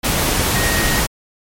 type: tone in noise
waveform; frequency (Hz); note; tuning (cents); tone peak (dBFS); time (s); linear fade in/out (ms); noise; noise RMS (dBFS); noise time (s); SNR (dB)
sine; 1873; A#6; +8; -22; 0.54-1.01; 20; pink; -17; 0.03-1.07; -8
effects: MP3 64 kbps